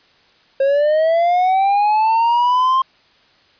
triangle linear sweep, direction up, 536 to 1063 Hz, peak -10 dBFS, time 0.6-2.82 s, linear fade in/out 5 ms, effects white hiss -53 dBFS RMS until 3.59 s + resampled to 11025 Hz

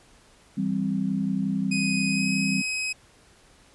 sine chord, C major, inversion first, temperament equal, 164.81 / 196 / 261.6 Hz, E3 / G3 / C4, 0 / 0 / 0 cents, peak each -31 / -25 / -29 dBFS, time 0.57-2.62 s, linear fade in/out 10 ms
sawtooth tone with pitch glide, 2500 to 2535 Hz, D#7 to D#7, +8 to +32 cents, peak -23 dBFS, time 1.71-2.93 s, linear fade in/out 10 ms, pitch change +24 cents, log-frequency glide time 2.09-2.28 s
effects pink hiss -56 dBFS RMS until 3.74 s + resampled to 24000 Hz

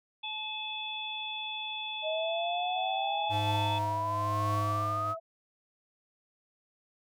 harmonic tone, 862 Hz, A5, 36 cents flat, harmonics 1 / 3 / 4, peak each -41 / -40 / -37 dBFS, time 0.23-3.79 s, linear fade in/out 10 ms
sine exponential sweep, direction up, 622.3 to 1287 Hz, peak -30 dBFS, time 2.02-5.17 s, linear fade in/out 50 ms
sine tone with vibrato, 659.3 Hz, E5, in tune, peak -38 dBFS, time 2.75-5.2 s, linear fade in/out 20 ms, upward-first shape square, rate 14 Hz, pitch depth 17 cents each way
square tone with tremolo, 103.7 Hz, G#2, 2 cents flat, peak -30 dBFS, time 3.29-5.15 s, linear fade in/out 50 ms, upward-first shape triangle, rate 1 Hz, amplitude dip 65%
effects none

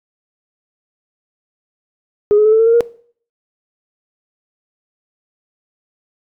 sine tone with pitch steps, 415.3 / 424 / 432.9 / 442 / 451.3 / 460.8 / 470.5 Hz, G#4 / G#4 / A4 / A4 / A4 / A#4 / A#4, 0 / +36 / -28 / +8 / +44 / -20 / +16 cents, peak -6 dBFS, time 2.31-2.807 s, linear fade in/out 0 ms, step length 71 ms, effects noise-tail reverb RT60 0.5 s tail -20 dB re dry + tanh soft clip ceiling -3 dBFS

